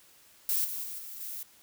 violet noise with level steps, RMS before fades -28 / -36 / -39 / -43 / -39 dBFS, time 0.49-1.43 s, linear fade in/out 2 ms, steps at 0.64 / 0.83 / 0.98 / 1.2 s, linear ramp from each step 10 ms, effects white hiss -59 dBFS RMS until 1.62 s

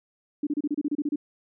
sine tone bursts, 293.7 Hz, D4, in tune, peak -23 dBFS, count 11, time 0.43-1.159 s, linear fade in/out 5 ms, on 39 ms, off 30 ms, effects none

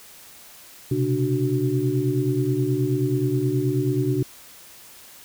sine tone cluster, 124.6 / 134 / 296.5 / 372.3 Hz, B2 / C3 / D4 / F#4, +16 / +42 / +17 / +11 cents, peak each -25 dBFS, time 0.91-4.23 s, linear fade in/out 5 ms, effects white hiss -46 dBFS RMS until 5.24 s

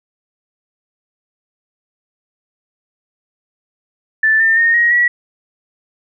sine tone with pitch steps, 1760 / 1801.1 / 1843.2 / 1886.3 / 1930.4 Hz, A6 / A6 / A#6 / A#6 / B6, 0 / +40 / -20 / +20 / -40 cents, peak -9 dBFS, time 4.23-5.08 s, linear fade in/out 5 ms, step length 170 ms, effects none

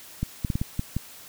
clicks, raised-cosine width 5 ms, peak -13 dBFS, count 7, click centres 0.23 / 0.448 / 0.502 / 0.555 / 0.615 / 0.794 / 0.966 s, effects white hiss -46 dBFS RMS until 1.28 s

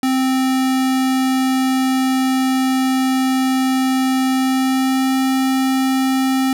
square tone with pitch glide, 261.4 to 263.7 Hz, C4 to C4, -1 to +14 cents, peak -15 dBFS, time 0.03-6.53 s, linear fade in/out 2 ms, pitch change +15 cents, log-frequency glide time 4.31-5.17 s, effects none

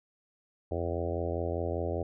harmonic tone with a mistuned harmonic, 85 Hz, F2, 46 cents flat, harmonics 1 / 2 / 3 / 4 / 5 / 6 / 7 / 8 / 9, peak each -34 / -45 / -42 / -38 / -37 / -38 / -38 / -41 / -45 dBFS, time 0.71-2.03 s, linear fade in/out 5 ms, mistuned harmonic 1, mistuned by +25 cents, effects none

